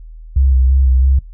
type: tone with vibrato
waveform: sine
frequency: 65.41 Hz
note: C2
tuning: in tune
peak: -8 dBFS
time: 0.36-1.19 s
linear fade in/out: 5 ms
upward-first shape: square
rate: 3 Hz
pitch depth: 34 cents each way
effects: noise-tail reverb RT60 0.2 s tail -23 dB re dry + added 40 Hz sine -31 dBFS peak until 1.33 s